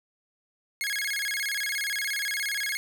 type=tone with vibrato; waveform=sawtooth; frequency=1892 Hz; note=A#6; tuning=25 cents sharp; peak=-24 dBFS; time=0.81-2.77 s; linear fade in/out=0 ms; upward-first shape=square; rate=17 Hz; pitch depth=230 cents each way; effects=none